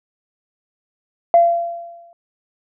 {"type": "tone with exponential decay", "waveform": "sine", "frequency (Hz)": 684, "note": "F5", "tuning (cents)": -36, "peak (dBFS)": -5, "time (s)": [1.34, 2.13], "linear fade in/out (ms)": 1, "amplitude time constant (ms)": 170, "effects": ["tanh soft clip ceiling -1 dBFS"]}